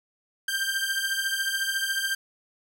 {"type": "beating tone pair", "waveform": "sawtooth", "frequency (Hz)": [1568, 1582], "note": ["G6", "G6"], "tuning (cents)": [0, 15], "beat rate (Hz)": 14, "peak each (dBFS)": -25, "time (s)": [0.48, 2.15], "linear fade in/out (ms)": 5, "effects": []}